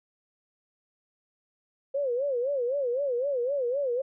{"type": "tone with vibrato", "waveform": "sine", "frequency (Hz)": 523.3, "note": "C5", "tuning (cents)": 0, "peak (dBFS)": -25, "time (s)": [1.94, 4.02], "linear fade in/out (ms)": 10, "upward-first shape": "sine", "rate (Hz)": 3.9, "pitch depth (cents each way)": 170, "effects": []}